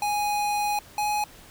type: tone pair in turn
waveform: square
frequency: 829 / 837.2 Hz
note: G#5 / G#5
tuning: -3 / +14 cents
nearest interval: unison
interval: 17 cents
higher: second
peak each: -24 dBFS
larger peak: neither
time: 0.02-0.79 / 0.98-1.24 s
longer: first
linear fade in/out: 2 ms
effects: pink hiss -49 dBFS RMS until 1.5 s